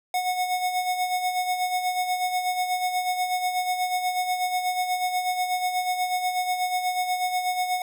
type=tone with tremolo; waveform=square; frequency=731 Hz; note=F#5; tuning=21 cents flat; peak=-22 dBFS; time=0.14-7.82 s; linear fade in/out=2 ms; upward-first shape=sine; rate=8.2 Hz; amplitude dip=55%; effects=none